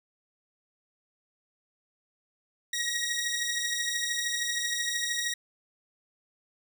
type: beating tone pair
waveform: 15% pulse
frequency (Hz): 1887 / 1900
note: A#6 / A#6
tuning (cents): +21 / +33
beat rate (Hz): 13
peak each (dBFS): -27 / -24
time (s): 2.73-5.34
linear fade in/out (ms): 5
effects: none